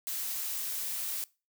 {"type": "noise", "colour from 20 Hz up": "blue", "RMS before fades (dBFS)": -35, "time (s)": [0.07, 1.24], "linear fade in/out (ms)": 0, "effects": ["noise-tail reverb RT60 0.3 s tail -22 dB re dry"]}